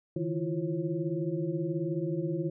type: tone cluster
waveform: sine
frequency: 146 / 160.3 / 331.1 / 349.8 / 542 Hz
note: D3 / E3 / E4 / F4 / C#5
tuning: -10 / -48 / +8 / +3 / -39 cents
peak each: -39 / -33 / -35 / -34 / -40 dBFS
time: 0.16-2.5 s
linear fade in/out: 5 ms
effects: none